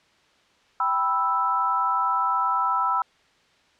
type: chord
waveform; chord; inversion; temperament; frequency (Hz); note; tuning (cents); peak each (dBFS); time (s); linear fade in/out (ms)
sine; E minor; first; equal; 784 / 987.8 / 1318.5; G5 / B5 / E6; 0 / 0 / 0; -29 / -24 / -23; 0.8-3.02; 2
effects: white hiss -60 dBFS RMS until 3.79 s + low-pass 4000 Hz 12 dB/octave